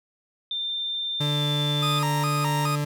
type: tone with pitch glide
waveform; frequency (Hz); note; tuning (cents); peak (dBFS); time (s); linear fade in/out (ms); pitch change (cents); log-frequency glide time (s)
sine; 3588 to 3535; A7 to A7; +33 to +7; -26; 0.51-1.99; 2; -26; 1.25-1.44
type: tone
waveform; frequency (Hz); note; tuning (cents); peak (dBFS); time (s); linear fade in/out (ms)
40% pulse; 146.83; D3; 0; -23; 1.2-2.85; 10
type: tone with vibrato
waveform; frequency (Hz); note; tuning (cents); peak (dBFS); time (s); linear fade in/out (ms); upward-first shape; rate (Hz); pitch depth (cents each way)
40% pulse; 1074; C6; +45; -25; 1.82-2.76; 10; square; 2.4; 250
effects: none